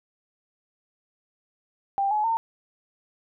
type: tone with pitch steps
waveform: sine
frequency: 791 / 847.8 / 908.6 Hz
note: G5 / G#5 / A#5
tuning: +15 / +35 / -45 cents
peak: -21 dBFS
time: 1.98-2.37 s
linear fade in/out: 0 ms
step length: 130 ms
effects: none